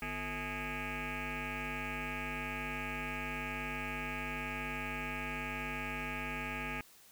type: tone with frequency modulation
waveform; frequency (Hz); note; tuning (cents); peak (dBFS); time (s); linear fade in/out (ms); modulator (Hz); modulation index
sine; 1244.5; D#6; 0; -35; 0.02-6.81; 2; 199; 6.9
effects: tanh soft clip ceiling -33 dBFS + white hiss -60 dBFS RMS until 7.11 s